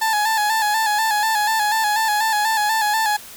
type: tone with vibrato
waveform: 30% pulse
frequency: 862 Hz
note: A5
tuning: 36 cents flat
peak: -14 dBFS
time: 0.01-3.17 s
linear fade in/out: 10 ms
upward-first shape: square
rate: 4.1 Hz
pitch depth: 49 cents each way
effects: white hiss -39 dBFS RMS until 3.36 s